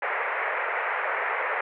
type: band-pass noise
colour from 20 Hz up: white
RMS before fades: -28 dBFS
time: 0.02-1.61 s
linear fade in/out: 5 ms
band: 440 to 2200 Hz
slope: 48 dB/octave
effects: none